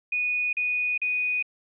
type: tone bursts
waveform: sine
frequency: 2475 Hz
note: D#7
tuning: 10 cents flat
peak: -23 dBFS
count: 3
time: 0.12-1.426 s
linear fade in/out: 5 ms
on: 410 ms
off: 38 ms
effects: none